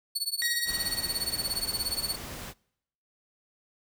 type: tone with tremolo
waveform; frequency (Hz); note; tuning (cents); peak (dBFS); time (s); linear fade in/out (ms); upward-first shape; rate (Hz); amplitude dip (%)
sawtooth; 4435; C#8; 0; -22; 0.15-2.16; 10; triangle; 17; 100
type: tone with exponential decay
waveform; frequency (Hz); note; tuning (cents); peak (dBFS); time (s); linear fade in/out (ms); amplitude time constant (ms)
sawtooth; 1899; A#6; +32; -23; 0.42-1.99; 0; 340
type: noise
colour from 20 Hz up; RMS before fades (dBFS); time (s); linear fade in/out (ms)
pink; -40; 0.65-2.54; 50
effects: noise-tail reverb RT60 0.8 s tail -26 dB re dry